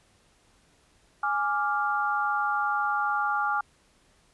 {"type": "chord", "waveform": "sine", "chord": "D diminished", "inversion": "second", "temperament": "equal", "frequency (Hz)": [830.6, 1174.7, 1396.9], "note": ["Ab5", "D6", "F6"], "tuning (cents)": [0, 0, 0], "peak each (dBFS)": [-28, -29, -28], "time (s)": [1.23, 3.61], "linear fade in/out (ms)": 5, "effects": ["pink hiss -63 dBFS RMS until 4.33 s", "resampled to 24000 Hz"]}